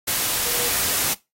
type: tone in noise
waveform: sine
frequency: 483.6 Hz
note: B4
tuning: 36 cents flat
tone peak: -32 dBFS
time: 0.45-0.69 s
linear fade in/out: 10 ms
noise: white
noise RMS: -22 dBFS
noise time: 0.07-1.14 s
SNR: -13 dB
effects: noise-tail reverb RT60 0.2 s tail -18 dB re dry + AAC 48 kbps